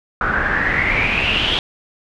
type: noise with low-pass filter sweep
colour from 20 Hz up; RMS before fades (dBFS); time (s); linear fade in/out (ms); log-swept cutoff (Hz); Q
pink; -18; 0.21-1.59; 2; 1400 to 3300; 8.6
effects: none